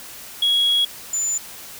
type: tone pair in turn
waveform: sine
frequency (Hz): 3322 / 7039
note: G#7 / A8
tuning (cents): 0 / 0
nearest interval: octave + minor second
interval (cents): 1300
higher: second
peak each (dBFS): -13 / -19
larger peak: first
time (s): 0.42-0.85 / 1.13-1.38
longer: first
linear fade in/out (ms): 5
effects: tanh soft clip ceiling -13 dBFS + white hiss -38 dBFS RMS until 1.79 s